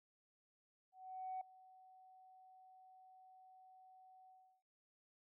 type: tone with ADSR envelope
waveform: sine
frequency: 750 Hz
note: F#5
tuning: 23 cents sharp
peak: -40 dBFS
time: 0.92-4.63 s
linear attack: 490 ms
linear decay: 4 ms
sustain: -21 dB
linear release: 340 ms
effects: tanh soft clip ceiling -38 dBFS